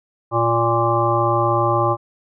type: harmonic tone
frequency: 116.54 Hz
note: A#2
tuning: in tune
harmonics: 1 / 3 / 5 / 7 / 9 / 10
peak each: -22 / -22 / -22 / -22 / -22 / -22 dBFS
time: 0.31-1.97 s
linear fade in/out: 50 ms
effects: none